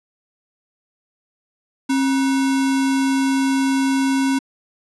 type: tone with sample-and-hold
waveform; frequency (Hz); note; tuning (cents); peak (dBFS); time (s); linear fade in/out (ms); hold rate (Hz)
sine; 269; C4; +48; -15; 1.89-4.39; 10; 1225
effects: resampled to 24000 Hz